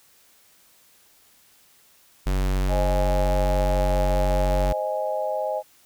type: tone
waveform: square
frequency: 47.11 Hz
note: F#1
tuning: 32 cents sharp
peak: -21 dBFS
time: 2.26-4.73 s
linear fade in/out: 10 ms
type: chord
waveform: sine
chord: Ab major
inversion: first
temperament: equal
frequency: 523.3 / 622.3 / 830.6 Hz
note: C5 / Eb5 / Ab5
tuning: 0 / 0 / 0 cents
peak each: -29 / -26 / -29 dBFS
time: 2.68-5.63 s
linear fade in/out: 50 ms
effects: white hiss -57 dBFS RMS until 5.85 s